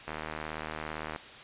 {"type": "click train", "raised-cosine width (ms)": 0.5, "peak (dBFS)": -21, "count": 85, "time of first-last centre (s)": [0.08, 1.161], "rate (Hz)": 77.7, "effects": ["white hiss -47 dBFS RMS until 1.43 s", "resampled to 8000 Hz"]}